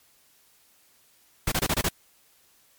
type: noise bursts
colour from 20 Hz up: pink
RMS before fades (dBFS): -24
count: 6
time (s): 1.47-1.888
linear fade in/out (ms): 5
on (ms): 48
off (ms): 26
effects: white hiss -61 dBFS RMS until 2.78 s + MP3 96 kbps